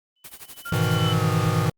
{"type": "tone with exponential growth", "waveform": "sine", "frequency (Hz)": 3001, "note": "F#7", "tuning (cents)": 24, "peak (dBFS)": -26, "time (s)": [0.16, 1.13], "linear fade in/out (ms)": 5, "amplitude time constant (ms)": 210}
{"type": "noise with tremolo", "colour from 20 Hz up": "white", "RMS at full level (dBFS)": -38, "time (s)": [0.24, 0.95], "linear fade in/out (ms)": 5, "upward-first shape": "sine", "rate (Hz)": 12, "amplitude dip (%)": 90}
{"type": "tone with pitch glide", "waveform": "sine", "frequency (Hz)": [1396.9, 1230.2], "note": ["F6", "D#6"], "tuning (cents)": [0, -20], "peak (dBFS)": -31, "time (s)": [0.65, 1.66], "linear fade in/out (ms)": 10, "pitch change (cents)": -220, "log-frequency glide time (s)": [0.93, 1.31]}
{"type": "chord", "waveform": "square", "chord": "E major seventh", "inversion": "first", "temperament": "equal", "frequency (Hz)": [103.83, 123.47, 155.56, 164.81], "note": ["G#2", "B2", "D#3", "E3"], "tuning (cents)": [0, 0, 0, 0], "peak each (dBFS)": -26, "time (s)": [0.72, 1.7], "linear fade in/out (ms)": 5}
{"effects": ["Opus 32 kbps"]}